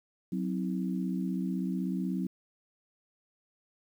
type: tone cluster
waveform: sine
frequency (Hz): 184.8 / 261 / 321.6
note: F#3 / C4 / E4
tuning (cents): -2 / -4 / -43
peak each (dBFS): -31 / -35 / -38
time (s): 0.32-2.27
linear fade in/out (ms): 5
effects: 10-bit